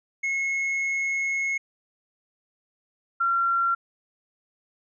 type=tone pair in turn; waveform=triangle / sine; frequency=2175 / 1370.2 Hz; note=C#7 / F6; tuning=-33 / -33 cents; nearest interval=minor sixth; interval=800 cents; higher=first; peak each=-22 / -20 dBFS; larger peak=second; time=0.23-1.58 / 3.2-3.75 s; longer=first; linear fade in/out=10 ms; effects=resampled to 22050 Hz